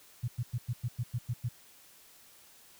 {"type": "tone bursts", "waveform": "sine", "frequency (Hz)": 120, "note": "B2", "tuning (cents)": -49, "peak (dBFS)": -29, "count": 9, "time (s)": [0.23, 1.489], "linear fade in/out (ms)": 10, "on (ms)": 51, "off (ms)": 100, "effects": ["white hiss -58 dBFS RMS until 2.79 s"]}